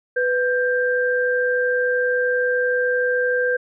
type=tone pair together; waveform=sine; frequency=496.7 / 1583.3 Hz; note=B4 / G6; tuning=+10 / +17 cents; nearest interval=octave + minor sixth; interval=2007 cents; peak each=-19 / -21 dBFS; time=0.16-3.57 s; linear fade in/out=10 ms; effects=none